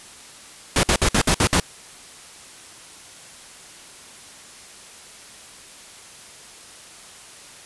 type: noise bursts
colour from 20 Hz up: pink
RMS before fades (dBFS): -17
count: 7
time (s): 0.76-1.6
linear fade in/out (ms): 2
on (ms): 72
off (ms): 56
effects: white hiss -43 dBFS RMS until 7.65 s + resampled to 24000 Hz